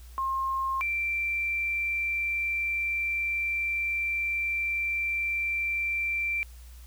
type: tone pair in turn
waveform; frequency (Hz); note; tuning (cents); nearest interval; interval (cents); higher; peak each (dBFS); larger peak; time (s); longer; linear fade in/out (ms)
sine; 1067 / 2351; C6 / D7; +34 / +1; octave + major second; 1367; second; -26; neither; 0.18-0.81 / 0.81-6.43; second; 0
effects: added 60 Hz sine -44 dBFS peak until 6.86 s + white hiss -57 dBFS RMS until 6.86 s